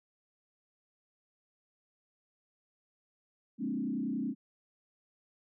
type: tone with frequency modulation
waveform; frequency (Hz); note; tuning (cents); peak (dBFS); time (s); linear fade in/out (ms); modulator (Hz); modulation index
sine; 246.9; B3; 0; -31; 3.58-4.35; 50; 30.8; 1.6
effects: none